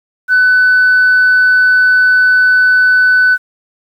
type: tone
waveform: sine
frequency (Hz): 1500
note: F#6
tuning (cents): +23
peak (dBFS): -4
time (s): 0.28-3.38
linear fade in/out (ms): 50
effects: tanh soft clip ceiling -3 dBFS + 7-bit